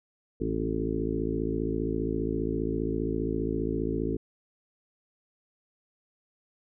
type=harmonic tone with a mistuned harmonic; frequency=55 Hz; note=A1; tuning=in tune; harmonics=1 / 2 / 3 / 4 / 5 / 6 / 7 / 8; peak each=-35 / -38 / -36 / -38 / -33 / -34 / -34 / -35 dBFS; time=0.4-4.17 s; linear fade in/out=10 ms; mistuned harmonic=4; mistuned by=+45 cents; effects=none